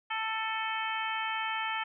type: harmonic tone with a mistuned harmonic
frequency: 442.5 Hz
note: A4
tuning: 10 cents sharp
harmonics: 2 / 3 / 4 / 5 / 6 / 7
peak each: -35 / -37 / -38 / -39 / -40 / -40 dBFS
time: 0.1-1.84 s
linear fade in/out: 10 ms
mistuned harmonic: 6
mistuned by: -43 cents
effects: none